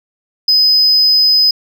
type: tone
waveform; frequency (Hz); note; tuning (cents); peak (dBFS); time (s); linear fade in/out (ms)
sine; 5030; D#8; +18; -5; 0.48-1.51; 5
effects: tanh soft clip ceiling -5 dBFS